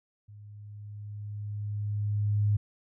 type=tone with level ramp; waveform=sine; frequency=103.83 Hz; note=G#2; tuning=in tune; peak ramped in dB=-46 to -21 dBFS; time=0.28-2.57 s; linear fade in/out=10 ms; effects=none